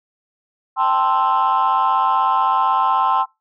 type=chord; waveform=sine; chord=A minor seventh; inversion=third; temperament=equal; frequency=784 / 880 / 1046.5 / 1318.5 Hz; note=G5 / A5 / C6 / E6; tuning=0 / 0 / 0 / 0 cents; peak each=-19 / -19 / -16 / -21 dBFS; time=0.76-3.26 s; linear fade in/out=50 ms; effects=noise-tail reverb RT60 0.2 s tail -22 dB re dry + tanh soft clip ceiling -9 dBFS